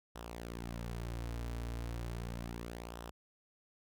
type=tone with flanger; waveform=sawtooth; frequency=58.27 Hz; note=A#1; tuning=in tune; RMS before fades=-42 dBFS; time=0.15-3.11 s; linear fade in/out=10 ms; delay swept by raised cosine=0.44 to 5.64 ms; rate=0.35 Hz; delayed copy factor=-0.6; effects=none